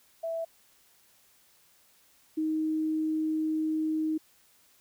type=tone pair in turn; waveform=sine; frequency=659.3 / 313.5 Hz; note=E5 / D#4; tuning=0 / +13 cents; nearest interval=octave + minor second; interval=1287 cents; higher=first; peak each=-30 / -26 dBFS; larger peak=second; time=0.23-0.45 / 2.37-4.18 s; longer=second; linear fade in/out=10 ms; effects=white hiss -63 dBFS RMS until 4.8 s